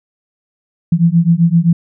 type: beating tone pair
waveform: sine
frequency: 164.81 / 172.51 Hz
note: E3 / F3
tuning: 0 / -21 cents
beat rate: 7.7 Hz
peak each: -11 dBFS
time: 0.92-1.73 s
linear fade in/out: 5 ms
effects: none